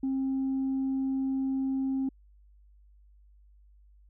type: tone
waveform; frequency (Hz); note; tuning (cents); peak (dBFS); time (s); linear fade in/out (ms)
sine; 267; C4; +35; -25; 0.03-2.09; 5
effects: tanh soft clip ceiling -24 dBFS + added 50 Hz sine -55 dBFS peak until 4.09 s